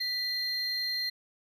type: tone pair together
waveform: triangle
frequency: 1975.5 / 4183 Hz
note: B6 / C8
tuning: 0 / -1 cents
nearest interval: octave + minor second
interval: 1299 cents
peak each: -35 / -29 dBFS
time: 0-1.1 s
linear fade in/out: 10 ms
effects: none